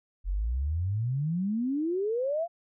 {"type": "exponential sweep", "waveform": "sine", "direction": "up", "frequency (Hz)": [43, 706], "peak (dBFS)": -26, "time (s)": [0.24, 2.48], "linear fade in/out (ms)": 50, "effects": []}